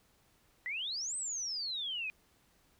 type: exponential two-way sweep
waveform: sine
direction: up then down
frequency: 1922 to 8372 to 2439 Hz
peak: -35 dBFS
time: 0.66-2.1 s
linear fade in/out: 0 ms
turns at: 1.16 s
effects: pink hiss -69 dBFS RMS until 2.79 s